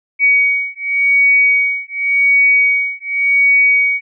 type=beating tone pair; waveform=sine; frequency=2250 / 2250.89 Hz; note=C#7 / C#7; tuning=+25 / +26 cents; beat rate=0.89 Hz; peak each=-13 dBFS; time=0.19-4.01 s; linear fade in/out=50 ms; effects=none